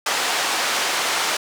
pink band-pass noise, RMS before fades -22 dBFS, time 0.06-1.37 s, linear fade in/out 5 ms, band 710 to 7500 Hz, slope 12 dB/octave, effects none

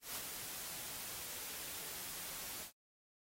white noise with ADSR envelope, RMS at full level -42 dBFS, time 0.01-2.72 s, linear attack 140 ms, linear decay 61 ms, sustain -4 dB, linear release 99 ms, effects AAC 48 kbps

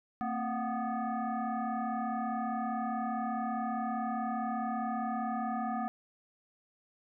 sine tone with frequency modulation, 261.6 Hz, C4, in tune, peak -31 dBFS, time 0.21-5.88 s, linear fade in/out 0 ms, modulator 488 Hz, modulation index 1.9, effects none

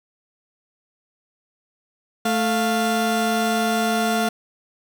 30% pulse tone pair together, 220 / 699.7 Hz, A3 / F5, 0 / +3 cents, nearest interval octave + minor sixth, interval 2003 cents, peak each -19 dBFS, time 2.25-4.29 s, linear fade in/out 5 ms, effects none

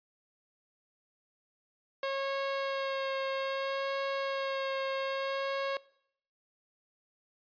sawtooth tone with vibrato, 543 Hz, C#5, 36 cents flat, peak -27 dBFS, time 2.03-5.77 s, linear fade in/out 2 ms, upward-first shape sine, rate 0.62 Hz, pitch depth 15 cents each way, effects noise-tail reverb RT60 0.7 s tail -22 dB re dry + resampled to 11025 Hz

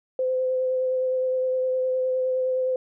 sine tone with vibrato, 514 Hz, C5, 31 cents flat, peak -21 dBFS, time 0.19-2.76 s, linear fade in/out 2 ms, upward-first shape sine, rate 9.7 Hz, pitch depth 13 cents each way, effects none

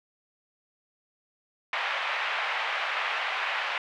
white band-pass noise, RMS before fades -30 dBFS, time 1.73-3.78 s, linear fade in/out 2 ms, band 670 to 2700 Hz, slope 24 dB/octave, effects none

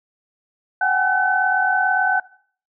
sine tone cluster, 742 / 780 / 829 / 1516 Hz, F#5 / G5 / G#5 / F#6, +5 / -9 / -3 / +42 cents, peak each -21 / -25 / -25 / -18 dBFS, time 0.81-2.2 s, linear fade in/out 5 ms, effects noise-tail reverb RT60 0.5 s tail -19 dB re dry

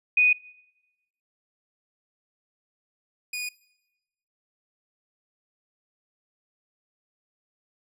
sine / sawtooth tone pair in turn, 2483 / 2464 Hz, D#7 / D#7, -4 / -17 cents, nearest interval unison, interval 13 cents, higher first, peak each -16 / -26 dBFS, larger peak first, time 0.17-0.33 / 3.33-3.49 s, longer neither, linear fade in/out 5 ms, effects noise-tail reverb RT60 1.0 s tail -23 dB re dry + resampled to 32000 Hz

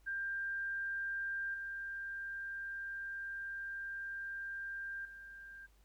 sine tone with level steps, 1590 Hz, G6, 24 cents sharp, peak -36 / -40 / -49 dBFS, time 0.06-5.67 s, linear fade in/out 20 ms, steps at 1.54 / 5.05 s, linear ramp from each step 2 ms, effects added 50 Hz sine -64 dBFS peak until 5.84 s + pink hiss -73 dBFS RMS until 5.84 s

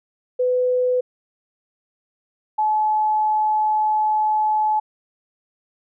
sine tone pair in turn, 501 / 857.7 Hz, B4 / A5, +25 / -44 cents, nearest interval major sixth, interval 931 cents, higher second, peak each -16 dBFS, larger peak neither, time 0.39-1.01 / 2.58-4.8 s, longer second, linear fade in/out 10 ms, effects none

